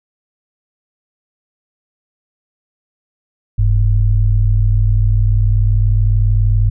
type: tone pair together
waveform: sine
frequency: 43.6 / 103.83 Hz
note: F1 / G#2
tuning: -2 / 0 cents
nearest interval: octave + minor third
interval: 1502 cents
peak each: -12 dBFS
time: 3.58-6.7 s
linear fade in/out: 10 ms
effects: none